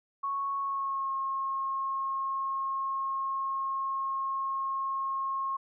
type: tone with pitch glide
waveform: sine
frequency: 1105 to 1079.8 Hz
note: C#6 to C#6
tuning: -6 to -46 cents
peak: -29 dBFS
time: 0.23-5.57 s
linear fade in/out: 10 ms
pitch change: -40 cents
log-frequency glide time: 0.59-1.12 s
effects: none